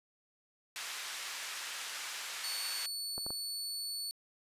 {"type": "band-pass noise", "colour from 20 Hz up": "pink", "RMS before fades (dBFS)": -42, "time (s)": [0.76, 2.86], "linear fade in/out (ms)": 0, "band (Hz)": [1500, 9100], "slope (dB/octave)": 12}
{"type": "tone", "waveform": "sawtooth", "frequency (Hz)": 4446, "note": "C#8", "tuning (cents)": 4, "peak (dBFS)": -34, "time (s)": [2.44, 4.11], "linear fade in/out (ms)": 0}
{"type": "clicks", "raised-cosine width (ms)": 1, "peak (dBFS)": -29, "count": 3, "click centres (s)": [3.18, 3.265, 3.305]}
{"effects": ["resampled to 32000 Hz"]}